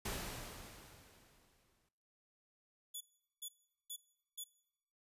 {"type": "noise with exponential decay", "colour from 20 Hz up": "pink", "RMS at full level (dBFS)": -40, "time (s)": [0.05, 1.89], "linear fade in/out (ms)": 5, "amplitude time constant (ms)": 400}
{"type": "tone bursts", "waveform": "5% pulse", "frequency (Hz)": 3428, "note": "A7", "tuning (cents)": -46, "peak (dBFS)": -35, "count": 4, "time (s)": [2.94, 4.442], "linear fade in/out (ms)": 10, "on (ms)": 68, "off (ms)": 410}
{"effects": ["noise-tail reverb RT60 0.8 s tail -20 dB re dry", "resampled to 32000 Hz"]}